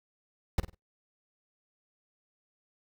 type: noise with echo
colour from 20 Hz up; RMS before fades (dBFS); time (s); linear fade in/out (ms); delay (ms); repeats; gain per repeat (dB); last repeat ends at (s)
brown; -25; 0.58-0.6; 2; 49; 3; -11; 0.747
effects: noise-tail reverb RT60 0.2 s tail -26 dB re dry